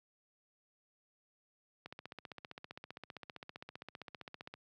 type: click train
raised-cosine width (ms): 0.3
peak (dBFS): -30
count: 42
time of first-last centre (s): 1.86-4.54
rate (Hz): 15.3
effects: high-pass 100 Hz 12 dB/octave